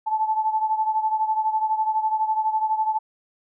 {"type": "beating tone pair", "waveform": "sine", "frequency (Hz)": [869, 881], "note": ["A5", "A5"], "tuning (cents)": [-22, 2], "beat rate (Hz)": 12, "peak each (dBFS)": [-21, -26], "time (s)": [0.06, 2.99], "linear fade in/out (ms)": 20, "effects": []}